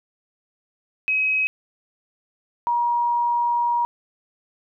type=tone pair in turn; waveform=sine; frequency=2543 / 952.5 Hz; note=D#7 / A#5; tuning=+37 / +37 cents; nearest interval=octave + perfect fourth; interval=1700 cents; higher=first; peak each=-18 dBFS; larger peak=neither; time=1.08-1.47 / 2.67-3.85 s; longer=second; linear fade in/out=0 ms; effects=none